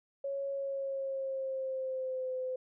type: tone with pitch glide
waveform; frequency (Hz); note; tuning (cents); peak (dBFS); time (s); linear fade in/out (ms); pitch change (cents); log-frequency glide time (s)
sine; 553 to 513; C#5 to C5; -4 to -34; -33; 0.24-2.56; 5; -130; 0.51-2.33
effects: none